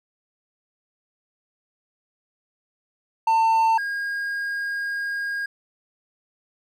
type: tone pair in turn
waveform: triangle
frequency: 898 / 1627.1 Hz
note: A5 / G#6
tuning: +35 / -36 cents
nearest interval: minor seventh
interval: 1029 cents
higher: second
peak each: -14 / -23 dBFS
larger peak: first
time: 3.27-3.78 / 3.78-5.46 s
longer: second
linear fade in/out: 5 ms
effects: none